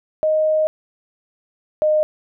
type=tone pair in turn; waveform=sine; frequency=622.3 / 613.7 Hz; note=D#5 / D#5; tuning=0 / -24 cents; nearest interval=unison; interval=24 cents; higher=first; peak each=-14 / -13 dBFS; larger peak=second; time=0.23-0.67 / 1.82-2.03 s; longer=first; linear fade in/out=0 ms; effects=none